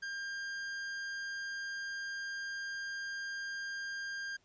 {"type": "tone", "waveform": "45% pulse", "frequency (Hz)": 1600, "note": "G6", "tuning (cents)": 35, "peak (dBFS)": -38, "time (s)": [0.02, 4.37], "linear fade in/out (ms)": 10, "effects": ["pink hiss -71 dBFS RMS until 4.44 s", "resampled to 16000 Hz"]}